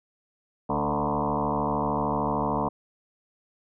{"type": "tone with frequency modulation", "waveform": "sine", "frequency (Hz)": 590, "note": "D5", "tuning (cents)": 8, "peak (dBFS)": -23, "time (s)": [0.69, 2.69], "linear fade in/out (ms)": 10, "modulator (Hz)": 73.3, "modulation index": 6.4, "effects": []}